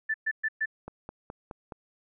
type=tone bursts; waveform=sine; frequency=1760 Hz; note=A6; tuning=in tune; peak=-25 dBFS; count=4; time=0.09-0.658 s; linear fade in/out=10 ms; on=52 ms; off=120 ms
type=click train; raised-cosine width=1 ms; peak=-25 dBFS; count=5; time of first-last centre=0.88-1.722 s; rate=4.75 Hz
effects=none